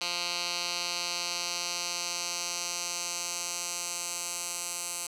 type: tone with band-pass filter sweep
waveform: 10% pulse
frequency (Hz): 174.61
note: F3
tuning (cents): 0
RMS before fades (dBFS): -34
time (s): 0.01-5.07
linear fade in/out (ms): 5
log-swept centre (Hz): 4200 to 8300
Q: 1.8
effects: none